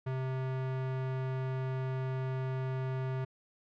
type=tone; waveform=square; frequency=130.81 Hz; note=C3; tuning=in tune; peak=-33 dBFS; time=0.06-3.25 s; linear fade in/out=10 ms; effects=low-pass 2000 Hz 12 dB/octave